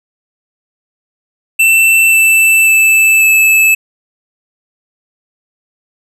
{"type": "tone with pitch steps", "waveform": "square", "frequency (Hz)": [2673, 2653, 2633, 2613], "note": ["E7", "E7", "E7", "E7"], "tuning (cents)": [23, 10, -3, -16], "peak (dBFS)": -6, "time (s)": [1.59, 3.75], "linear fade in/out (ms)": 10, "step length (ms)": 540, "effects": []}